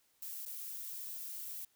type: noise with dropouts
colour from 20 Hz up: violet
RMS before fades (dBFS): -44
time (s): 0.22-1.65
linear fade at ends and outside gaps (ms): 5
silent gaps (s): 0.454-0.459
effects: white hiss -73 dBFS RMS until 1.75 s